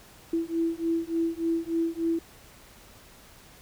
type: beating tone pair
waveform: sine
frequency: 329.6 / 333 Hz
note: E4 / E4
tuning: 0 / +18 cents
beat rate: 3.4 Hz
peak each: -28 / -28 dBFS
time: 0.33-2.19 s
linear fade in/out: 5 ms
effects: pink hiss -52 dBFS RMS until 3.61 s